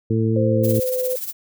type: harmonic tone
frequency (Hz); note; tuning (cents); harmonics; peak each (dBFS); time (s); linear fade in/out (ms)
111.7; A2; +27; 1 / 2 / 3 / 4; -19 / -22 / -24 / -25; 0.1-0.8; 5
type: tone with pitch glide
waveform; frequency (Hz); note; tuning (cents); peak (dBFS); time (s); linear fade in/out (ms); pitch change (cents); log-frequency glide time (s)
sine; 523.3 to 507.5; C5 to B4; 0 to +47; -20; 0.36-1.16; 5; -53; 0.53-0.98
type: noise with tremolo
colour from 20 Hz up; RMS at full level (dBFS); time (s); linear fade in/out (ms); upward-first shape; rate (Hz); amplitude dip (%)
violet; -26; 0.63-1.33; 20; sine; 17; 65
effects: none